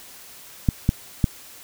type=clicks; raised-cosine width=5 ms; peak=-4 dBFS; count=3; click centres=0.688 / 0.891 / 1.242 s; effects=white hiss -44 dBFS RMS until 1.63 s